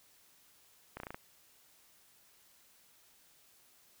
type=slowing click train; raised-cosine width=0.5 ms; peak=-27 dBFS; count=6; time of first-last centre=0.97-1.145 s; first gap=31 ms; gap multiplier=1.06; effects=white hiss -65 dBFS RMS until 4 s